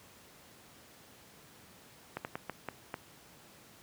slowing click train, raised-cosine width 0.5 ms, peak -21 dBFS, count 6, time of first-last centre 2.17-2.942 s, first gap 79 ms, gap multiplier 1.34, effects pink hiss -57 dBFS RMS until 3.82 s + high-pass 100 Hz 12 dB/octave

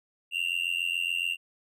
triangle tone with amplitude modulation, 2773 Hz, F7, 13 cents flat, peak -21 dBFS, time 0.31-1.37 s, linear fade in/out 50 ms, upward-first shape sine, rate 87.1 Hz, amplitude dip 100%, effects none

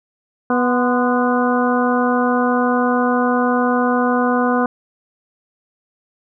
harmonic tone with a mistuned harmonic, 246.2 Hz, B3, 5 cents flat, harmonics 1 / 2 / 3 / 4 / 5 / 6, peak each -17 / -20 / -22 / -23 / -24 / -25 dBFS, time 0.5-4.66 s, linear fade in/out 2 ms, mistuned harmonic 4, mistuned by +71 cents, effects none

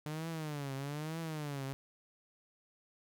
sawtooth tone with vibrato, 149.2 Hz, D3, 28 cents sharp, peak -34 dBFS, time 0.06-1.73 s, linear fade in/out 0 ms, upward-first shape triangle, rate 1.1 Hz, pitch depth 190 cents each way, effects none

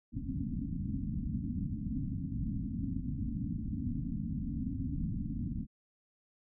white low-pass noise, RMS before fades -36 dBFS, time 0.12-5.67 s, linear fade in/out 50 ms, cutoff 280 Hz, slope 96 dB/octave, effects none

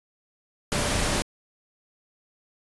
sine tone in noise, 587.3 Hz, D5, in tune, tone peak -35 dBFS, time 0.72-1.22 s, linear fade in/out 0 ms, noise pink, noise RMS -25 dBFS, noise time 0.72-1.22 s, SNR -13 dB, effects resampled to 24000 Hz

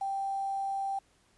sine tone with quantisation, 784 Hz, G5, in tune, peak -30 dBFS, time 0.01-0.99 s, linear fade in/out 5 ms, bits 9, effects pink hiss -67 dBFS RMS until 1.37 s + resampled to 24000 Hz

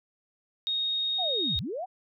sine tone, 3729 Hz, A#7, in tune, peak -26 dBFS, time 0.67-1.59 s, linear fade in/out 0 ms
sine linear two-way sweep, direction down then up, 789 to 58.27 to 789 Hz, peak -31 dBFS, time 1.18-1.86 s, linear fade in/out 20 ms, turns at 1.58 s
effects none

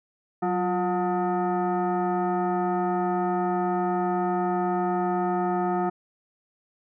sine tone with frequency modulation, 185 Hz, F#3, in tune, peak -22 dBFS, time 0.42-5.9 s, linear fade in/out 10 ms, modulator 538 Hz, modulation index 1.6, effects none

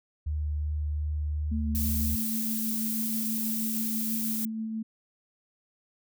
sine tone with vibrato, 75.2 Hz, D2, 42 cents sharp, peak -27 dBFS, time 0.26-2.16 s, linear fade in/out 10 ms, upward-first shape sine, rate 2.7 Hz, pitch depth 10 cents each way
sine tone with tremolo, 221.1 Hz, A3, 9 cents sharp, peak -29 dBFS, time 1.51-4.83 s, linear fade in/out 10 ms, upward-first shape triangle, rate 6.2 Hz, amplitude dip 30%
violet noise, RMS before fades -32 dBFS, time 1.75-4.45 s, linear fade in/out 0 ms
effects none

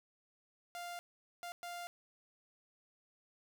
sawtooth tone bursts at uneven times, 698.5 Hz, F5, in tune, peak -39 dBFS, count 3, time 0.75-0.99 / 1.43-1.52 / 1.63-1.87 s, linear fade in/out 0 ms, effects 13-bit

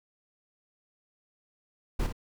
brown noise with echo, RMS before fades -27 dBFS, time 1.99-2.07 s, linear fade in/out 10 ms, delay 56 ms, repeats 1, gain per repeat -7 dB, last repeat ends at 2.126 s, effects none

